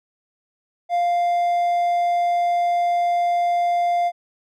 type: tone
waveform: triangle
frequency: 698.5 Hz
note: F5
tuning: in tune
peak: -15 dBFS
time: 0.89-4.12 s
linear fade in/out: 50 ms
effects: none

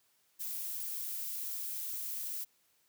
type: noise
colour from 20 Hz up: violet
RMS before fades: -39 dBFS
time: 0.39-2.45 s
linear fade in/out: 20 ms
effects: white hiss -72 dBFS RMS until 2.88 s + high-pass 80 Hz 12 dB/octave

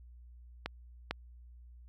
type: clicks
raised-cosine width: 0.3 ms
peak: -19 / -17 dBFS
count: 2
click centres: 0.66 / 1.11 s
effects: added 60 Hz sine -51 dBFS peak until 1.88 s

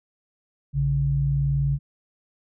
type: tone pair together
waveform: sine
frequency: 58.86 / 140 Hz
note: A#1 / C#3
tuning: +17 / +18 cents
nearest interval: octave + minor third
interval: 1501 cents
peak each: -27 / -20 dBFS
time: 0.73-1.79 s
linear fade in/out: 50 ms
effects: none

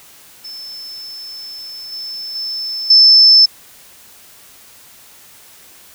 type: tone with level steps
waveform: sine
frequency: 5274 Hz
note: E8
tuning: in tune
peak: -28 / -24 / -20 / -4 dBFS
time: 0.44-3.46 s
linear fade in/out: 10 ms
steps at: 1.92 / 2.35 / 2.9 s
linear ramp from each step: 5 ms
effects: white hiss -43 dBFS RMS until 5.94 s

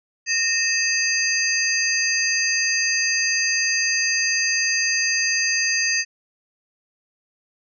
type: tone cluster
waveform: sine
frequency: 1844 / 2599 / 4803 / 6280 Hz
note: A#6 / E7 / D8 / G8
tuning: -19 / -25 / +38 / +2 cents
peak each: -24 dBFS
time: 0.26-6.05 s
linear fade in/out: 50 ms
effects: none

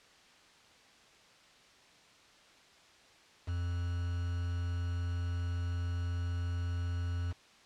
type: tone with quantisation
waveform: triangle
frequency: 87.31 Hz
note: F2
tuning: in tune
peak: -30 dBFS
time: 3.47-7.33 s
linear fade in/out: 20 ms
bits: 8
effects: white hiss -60 dBFS RMS until 7.65 s + low-pass 5000 Hz 12 dB/octave

